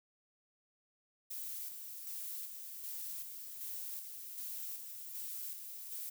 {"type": "noise with tremolo", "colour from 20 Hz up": "violet", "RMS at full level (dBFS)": -43, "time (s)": [1.3, 6.1], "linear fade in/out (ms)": 10, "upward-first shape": "square", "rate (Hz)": 1.3, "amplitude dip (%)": 40, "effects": []}